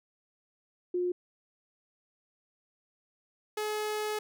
sine / sawtooth tone pair in turn, 357.4 / 425 Hz, F4 / G#4, +40 / +40 cents, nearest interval minor third, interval 300 cents, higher second, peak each -27 dBFS, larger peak neither, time 0.94-1.12 / 3.57-4.19 s, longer second, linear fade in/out 5 ms, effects none

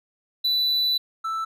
triangle tone pair in turn, 3976 / 1322.2 Hz, B7 / E6, +11 / +5 cents, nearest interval octave + perfect fifth, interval 1906 cents, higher first, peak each -18 / -23 dBFS, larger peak first, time 0.44-0.98 / 1.24-1.45 s, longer first, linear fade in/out 10 ms, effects none

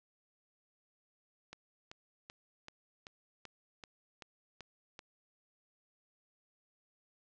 click train, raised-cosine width 0.2 ms, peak -30 dBFS, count 10, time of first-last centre 1.53-4.992 s, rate 2.6 Hz, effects low-pass 7000 Hz 12 dB/octave

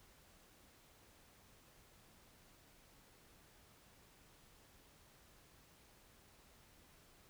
silence, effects pink hiss -66 dBFS RMS until 7.29 s

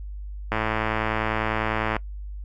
click train, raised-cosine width 0.5 ms, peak -9 dBFS, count 160, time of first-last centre 0.52-1.965 s, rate 110 Hz, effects noise-tail reverb RT60 0.1 s tail -21 dB re dry + added 50 Hz sine -32 dBFS peak until 2.44 s

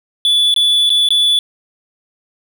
triangle tone with dropouts, 3452 Hz, A7, 34 cents flat, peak -8 dBFS, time 0.25-1.39 s, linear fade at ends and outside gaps 1 ms, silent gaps 0.541-0.562 / 0.894-0.902 / 1.088-1.105 s, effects none

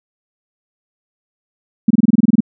sine tone bursts, 220 Hz, A3, in tune, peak -6 dBFS, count 11, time 1.88-2.405 s, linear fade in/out 5 ms, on 25 ms, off 25 ms, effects none

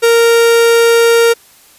45% pulse tone, 464.3 Hz, A#4, 7 cents flat, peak -6 dBFS, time 0.02-1.34 s, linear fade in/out 20 ms, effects white hiss -44 dBFS RMS until 1.78 s + resampled to 32000 Hz

